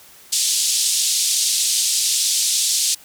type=band-pass noise; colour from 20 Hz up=white; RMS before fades=-19 dBFS; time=0.32-2.95 s; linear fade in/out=10 ms; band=3500 to 9200 Hz; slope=24 dB/octave; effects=white hiss -46 dBFS RMS until 3.04 s